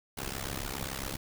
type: noise with amplitude modulation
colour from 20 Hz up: pink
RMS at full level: -33 dBFS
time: 0.17-1.17 s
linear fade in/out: 10 ms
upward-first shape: sine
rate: 67.3 Hz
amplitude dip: 95%
effects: none